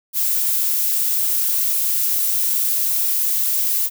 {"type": "noise", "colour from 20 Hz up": "violet", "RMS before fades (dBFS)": -19, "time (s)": [0.13, 3.9], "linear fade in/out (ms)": 50, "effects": []}